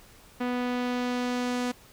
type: tone with low-pass filter sweep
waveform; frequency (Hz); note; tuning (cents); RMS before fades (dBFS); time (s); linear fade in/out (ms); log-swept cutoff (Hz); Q
sawtooth; 246.9; B3; 0; -29; 0.4-1.72; 10; 2600 to 8500; 0.81
effects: pink hiss -54 dBFS RMS until 1.92 s